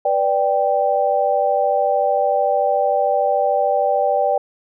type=chord; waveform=sine; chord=G major; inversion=first; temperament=equal; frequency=493.9 / 587.3 / 784 Hz; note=B4 / D5 / G5; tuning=0 / 0 / 0 cents; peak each=-22 / -18 / -18 dBFS; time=0.05-4.38 s; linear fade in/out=5 ms; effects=none